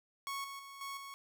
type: tone with level steps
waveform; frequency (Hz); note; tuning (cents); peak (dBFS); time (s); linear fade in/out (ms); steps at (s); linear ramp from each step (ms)
sawtooth; 1105; C#6; -6; -34 / -40 / -45 / -37 / -42; 0.27-1.14; 0; 0.44 / 0.59 / 0.81 / 0.97; 2
effects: none